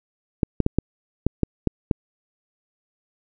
clicks, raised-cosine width 3 ms, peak -5 dBFS, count 8, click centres 0.432 / 0.603 / 0.664 / 0.786 / 1.266 / 1.433 / 1.673 / 1.912 s, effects none

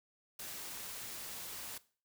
white noise, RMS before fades -45 dBFS, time 0.39-1.78 s, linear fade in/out 5 ms, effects noise-tail reverb RT60 0.4 s tail -18 dB re dry

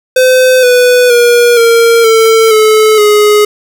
square tone with pitch steps, 512 / 495.1 / 478.8 / 463 / 447.8 / 433 / 418.8 Hz, C5 / B4 / A#4 / A#4 / A4 / A4 / G#4, -38 / +4 / +46 / -12 / +30 / -28 / +15 cents, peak -4 dBFS, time 0.16-3.45 s, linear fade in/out 5 ms, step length 470 ms, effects none

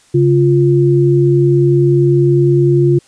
sine tone pair together, 138.58 / 349.2 Hz, C#3 / F4, 0 / 0 cents, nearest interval octave + major third, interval 1600 cents, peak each -10 dBFS, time 0.14-2.99 s, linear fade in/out 10 ms, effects white hiss -49 dBFS RMS until 3.07 s + resampled to 22050 Hz

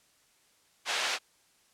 white band-pass noise, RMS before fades -31 dBFS, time 0.85-1.19 s, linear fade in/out 50 ms, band 620 to 4000 Hz, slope 12 dB/octave, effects white hiss -66 dBFS RMS until 1.73 s + low-pass 10000 Hz 12 dB/octave

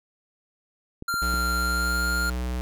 clicks, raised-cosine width 3 ms, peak -23 dBFS, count 3, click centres 1.024 / 1.141 / 1.34 s
square tone with pitch glide, 1386 to 1402.9 Hz, F6 to F6, -14 to +7 cents, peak -25 dBFS, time 1.08-2.3 s, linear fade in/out 5 ms, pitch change +21 cents, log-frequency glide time 1.56-2.07 s
square tone, 61.9 Hz, B1, 5 cents sharp, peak -27 dBFS, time 1.22-2.61 s, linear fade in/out 0 ms
effects none

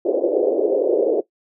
pink band-pass noise, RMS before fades -18 dBFS, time 0.05-1.21 s, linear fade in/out 10 ms, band 350 to 570 Hz, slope 48 dB/octave, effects noise-tail reverb RT60 0.1 s tail -17 dB re dry

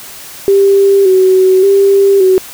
sine tone with vibrato, 385 Hz, G4, 31 cents flat, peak -4 dBFS, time 0.48-2.38 s, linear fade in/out 0 ms, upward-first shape square, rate 0.87 Hz, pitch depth 44 cents each way, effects white hiss -30 dBFS RMS until 2.53 s

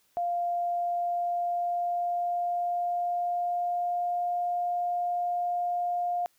sine tone with pitch glide, 698 to 705.7 Hz, F5 to F5, -1 to +18 cents, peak -26 dBFS, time 0.17-6.26 s, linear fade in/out 0 ms, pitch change +19 cents, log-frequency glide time 0.48-4.27 s, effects white hiss -68 dBFS RMS until 6.38 s

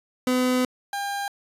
30% pulse tone pair in turn, 252.7 / 802.3 Hz, B3 / G5, +40 / +40 cents, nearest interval octave + minor sixth, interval 2000 cents, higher second, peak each -17 / -24 dBFS, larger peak first, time 0.27-0.65 / 0.93-1.28 s, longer first, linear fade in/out 2 ms, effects resampled to 32000 Hz

